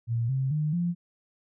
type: tone with pitch steps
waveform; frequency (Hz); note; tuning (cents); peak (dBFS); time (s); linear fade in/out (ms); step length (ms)
sine; 116.54 / 133.1 / 152.01 / 173.61; A#2 / C3 / D#3 / F3; 0 / +30 / -40 / -10; -24; 0.07-0.95; 50; 220
effects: none